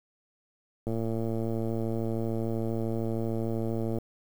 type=click train; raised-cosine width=2 ms; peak=-19 dBFS; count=353; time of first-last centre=0.87-3.985 s; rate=113 Hz; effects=8-bit